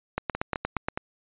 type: two click trains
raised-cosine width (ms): 0.5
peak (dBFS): -14 / -11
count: 4 / 7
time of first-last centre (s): 0.35-0.975 / 0.18-0.885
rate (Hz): 4.8 / 8.51
effects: resampled to 8000 Hz